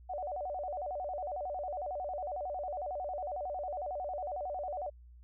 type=tone with vibrato; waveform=sine; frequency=659.3 Hz; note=E5; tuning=in tune; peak=-35 dBFS; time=0.09-4.9 s; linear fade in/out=10 ms; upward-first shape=square; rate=11 Hz; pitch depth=200 cents each way; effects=added 60 Hz sine -52 dBFS peak until 5.23 s